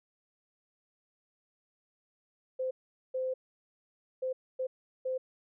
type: tone bursts at uneven times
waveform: sine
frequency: 517 Hz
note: C5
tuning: 21 cents flat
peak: -30 dBFS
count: 5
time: 2.59-2.71 / 3.14-3.34 / 4.22-4.33 / 4.59-4.67 / 5.05-5.18 s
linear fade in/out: 10 ms
effects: none